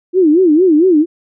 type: tone with vibrato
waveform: sine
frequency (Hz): 335.7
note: E4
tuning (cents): +32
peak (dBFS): -6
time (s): 0.13-1.06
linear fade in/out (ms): 50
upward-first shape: sine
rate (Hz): 4.4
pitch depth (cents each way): 220
effects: none